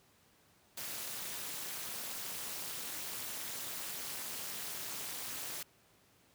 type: noise with amplitude modulation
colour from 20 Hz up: white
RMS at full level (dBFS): -38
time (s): 0.77-5.63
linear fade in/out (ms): 5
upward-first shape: sine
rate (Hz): 247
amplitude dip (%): 90
effects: pink hiss -67 dBFS RMS until 6.34 s + high-pass 80 Hz 12 dB/octave